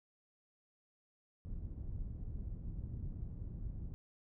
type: low-pass noise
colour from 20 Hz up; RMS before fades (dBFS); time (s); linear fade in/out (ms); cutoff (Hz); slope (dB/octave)
pink; -43; 1.45-3.94; 0; 130; 12
effects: none